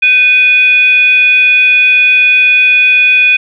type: tone with frequency modulation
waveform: sine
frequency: 2476 Hz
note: D#7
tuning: 9 cents flat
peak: -4 dBFS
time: 0.02-3.37 s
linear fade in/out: 10 ms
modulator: 941 Hz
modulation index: 0.32
effects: none